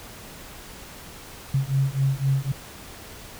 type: beating tone pair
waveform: sine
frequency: 134 / 137.9 Hz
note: C3 / C#3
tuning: +42 / -9 cents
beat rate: 3.9 Hz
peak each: -23 dBFS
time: 1.54-2.52 s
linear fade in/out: 5 ms
effects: pink hiss -42 dBFS RMS until 3.39 s